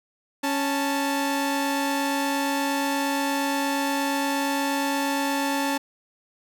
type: tone pair together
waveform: sawtooth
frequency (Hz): 277.2 / 880.1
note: C#4 / A5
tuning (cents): 0 / 0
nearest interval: octave + minor sixth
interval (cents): 2000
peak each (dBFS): -21 / -23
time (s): 0.43-5.78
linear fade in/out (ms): 10
effects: none